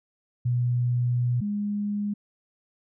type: tone pair in turn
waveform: sine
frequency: 122.3 / 205.7 Hz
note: B2 / G#3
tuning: -16 / -16 cents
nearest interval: major sixth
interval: 900 cents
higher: second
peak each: -21 / -25 dBFS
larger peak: first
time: 0.45-1.41 / 1.41-2.14 s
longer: first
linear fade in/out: 10 ms
effects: none